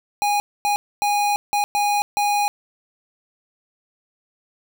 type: tone bursts at uneven times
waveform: square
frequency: 822 Hz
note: G#5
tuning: 18 cents flat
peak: -18 dBFS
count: 6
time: 0.22-0.4 / 0.65-0.76 / 1.02-1.36 / 1.53-1.64 / 1.75-2.02 / 2.17-2.48 s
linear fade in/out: 0 ms
effects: none